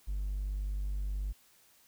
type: tone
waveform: triangle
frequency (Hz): 49.42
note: G1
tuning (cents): +15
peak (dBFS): -29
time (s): 0.07-1.33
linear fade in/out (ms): 20
effects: tanh soft clip ceiling -27 dBFS + white hiss -64 dBFS RMS until 1.87 s